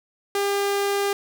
sawtooth tone, 401.1 Hz, G4, 40 cents sharp, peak -17 dBFS, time 0.35-1.13 s, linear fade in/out 2 ms, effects none

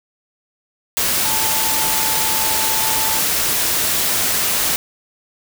sine tone in noise, 880 Hz, A5, in tune, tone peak -25 dBFS, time 1.25-3.19 s, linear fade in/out 0 ms, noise white, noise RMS -18 dBFS, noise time 0.97-4.76 s, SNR -10 dB, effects none

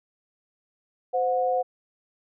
sine tone pair together, 516 / 727.6 Hz, C5 / F#5, -24 / -29 cents, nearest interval tritone, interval 595 cents, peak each -24 dBFS, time 1.13-1.63 s, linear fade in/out 20 ms, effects none

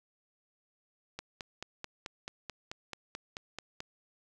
click train, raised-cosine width 0.2 ms, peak -22 dBFS, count 13, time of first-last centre 1.19-3.804 s, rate 4.59 Hz, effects none

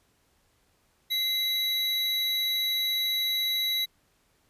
square tone pair together, 2070 / 3908 Hz, C7 / B7, -19 / -19 cents, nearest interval major seventh, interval 1100 cents, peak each -36 / -26 dBFS, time 1.1-3.86 s, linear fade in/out 20 ms, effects pink hiss -68 dBFS RMS until 4.49 s + resampled to 32000 Hz

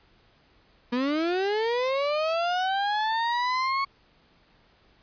35% pulse linear sweep, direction up, 237 to 1108.7 Hz, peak -22 dBFS, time 0.92-3.85 s, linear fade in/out 10 ms, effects pink hiss -61 dBFS RMS until 5.02 s + resampled to 11025 Hz

